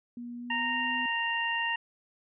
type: tone with pitch glide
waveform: sine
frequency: 240.1 to 251 Hz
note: B3 to B3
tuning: -49 to +28 cents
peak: -37 dBFS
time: 0.17-1.06 s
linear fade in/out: 2 ms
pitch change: +77 cents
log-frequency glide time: 0.37-0.76 s
type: harmonic tone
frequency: 928 Hz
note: A#5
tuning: 8 cents flat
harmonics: 1 / 2 / 3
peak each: -33 / -31 / -32 dBFS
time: 0.5-1.76 s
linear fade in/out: 5 ms
effects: none